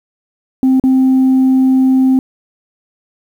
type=tone with dropouts; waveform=sine; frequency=261.6 Hz; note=C4; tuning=in tune; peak=-5 dBFS; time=0.63-2.19 s; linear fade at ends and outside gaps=1 ms; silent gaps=0.798-0.838 s; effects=tanh soft clip ceiling -5 dBFS + 7-bit